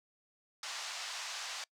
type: band-pass noise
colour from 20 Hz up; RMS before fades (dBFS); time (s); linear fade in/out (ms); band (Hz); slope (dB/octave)
white; -42; 0.63-1.64; 2; 700 to 6400; 24
effects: noise-tail reverb RT60 0.1 s tail -25 dB re dry